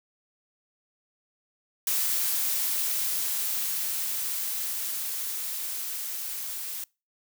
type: noise with level ramp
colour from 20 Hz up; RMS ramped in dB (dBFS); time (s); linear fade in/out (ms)
blue; -26 to -35; 1.87-6.84; 2
effects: noise-tail reverb RT60 0.3 s tail -26 dB re dry

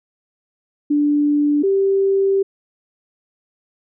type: tone pair in turn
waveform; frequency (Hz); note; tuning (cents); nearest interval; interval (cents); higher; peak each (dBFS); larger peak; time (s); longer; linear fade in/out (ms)
sine; 293 / 390.7; D4 / G4; -4 / -6; perfect fourth; 498; second; -13; neither; 0.9-1.63 / 1.63-2.43; second; 10
effects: none

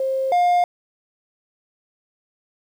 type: tone pair in turn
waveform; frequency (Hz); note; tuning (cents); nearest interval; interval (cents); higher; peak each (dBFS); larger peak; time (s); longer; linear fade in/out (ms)
sine / triangle; 531 / 708.8; C5 / F5; +25 / +25; perfect fourth; 500; second; -19 / -12; second; 0-0.32 / 0.32-0.64; neither; 2
effects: 8-bit

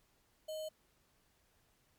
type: tone with sample-and-hold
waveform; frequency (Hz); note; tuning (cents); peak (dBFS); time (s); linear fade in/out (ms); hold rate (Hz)
sine; 624; D#5; +5; -39; 0.48-0.69; 10; 3675
effects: pink hiss -73 dBFS RMS until 1.98 s + MP3 96 kbps

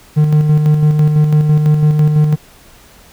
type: tone with tremolo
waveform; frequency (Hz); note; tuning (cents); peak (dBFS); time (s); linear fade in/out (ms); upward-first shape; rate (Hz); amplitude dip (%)
triangle; 151.5; D#3; -46; -4; 0.16-2.36; 20; square; 6; 40
effects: pink hiss -43 dBFS RMS until 3.12 s

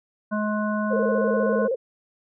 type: harmonic tone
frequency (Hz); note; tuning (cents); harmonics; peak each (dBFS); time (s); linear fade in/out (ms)
211.5; G#3; +32; 1 / 3 / 5 / 7; -24 / -29 / -31 / -32; 0.31-1.68; 20
type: tone with vibrato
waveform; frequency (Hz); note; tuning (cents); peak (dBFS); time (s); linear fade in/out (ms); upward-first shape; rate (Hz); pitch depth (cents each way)
sine; 493.9; B4; 0; -21; 0.9-1.76; 20; square; 16; 120
effects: none

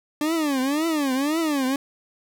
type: tone with vibrato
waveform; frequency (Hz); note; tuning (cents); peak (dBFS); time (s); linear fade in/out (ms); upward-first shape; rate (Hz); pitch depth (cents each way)
40% pulse; 292; D4; -10; -20; 0.21-1.76; 2; triangle; 1.9; 250
effects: none

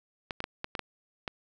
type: clicks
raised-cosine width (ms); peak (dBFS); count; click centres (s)
0.3; -17; 7; 0.308 / 0.404 / 0.441 / 0.644 / 0.752 / 0.793 / 1.278
effects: none

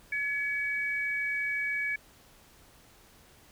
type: tone pair together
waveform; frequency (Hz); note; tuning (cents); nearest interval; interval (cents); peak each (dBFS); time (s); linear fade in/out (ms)
sine; 1698.3 / 2267; G#6 / C#7; +38 / +38; perfect fourth; 500; -33 / -30; 0.12-1.96; 5
effects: pink hiss -58 dBFS RMS until 3.51 s

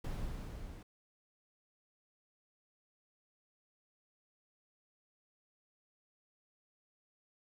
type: noise with level ramp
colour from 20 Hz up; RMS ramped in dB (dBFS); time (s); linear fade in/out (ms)
brown; -38 to -48; 0.04-0.83; 5
effects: none

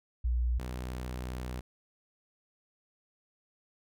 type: tone pair in turn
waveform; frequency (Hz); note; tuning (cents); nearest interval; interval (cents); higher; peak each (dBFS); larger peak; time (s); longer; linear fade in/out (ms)
sine / sawtooth; 60.1 / 62.41; B1 / B1; -46 / +19; minor second; 65; second; -26 / -32; first; 0.24-0.59 / 0.59-1.61; second; 10
effects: none

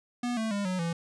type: tone with pitch steps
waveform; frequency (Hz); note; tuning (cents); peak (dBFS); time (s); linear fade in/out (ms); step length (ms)
square; 243.2 / 221.7 / 202.2 / 184.31 / 168.04; B3 / A3 / G#3 / F#3 / E3; -26 / +13 / -46 / -6 / +34; -29; 0.23-0.93; 5; 140
effects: resampled to 22050 Hz

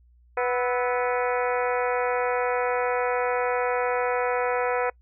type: harmonic tone with a mistuned harmonic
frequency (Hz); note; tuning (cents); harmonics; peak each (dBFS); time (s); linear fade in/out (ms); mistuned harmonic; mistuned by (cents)
246.9; B3; 0; 2 / 3 / 4 / 5 / 6 / 7 / 8 / 9 / 10; -25 / -29 / -31 / -33 / -35 / -36 / -37 / -38 / -39; 0.37-4.9; 5; 5; +100
effects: noise-tail reverb RT60 0.1 s tail -26 dB re dry + added 60 Hz sine -54 dBFS peak until 5.01 s

